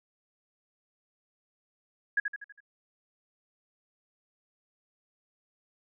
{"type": "tone with echo", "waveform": "sine", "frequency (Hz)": 1661.2, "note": "G#6", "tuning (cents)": 0, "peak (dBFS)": -22, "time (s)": [2.17, 2.2], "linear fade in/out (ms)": 5, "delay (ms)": 81, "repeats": 5, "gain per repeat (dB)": -6, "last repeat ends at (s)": 2.605, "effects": []}